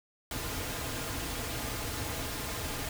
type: noise with comb filter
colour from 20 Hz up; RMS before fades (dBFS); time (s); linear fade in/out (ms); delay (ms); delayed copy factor
pink; -36; 0.31-2.89; 2; 5.3; -0.55
effects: none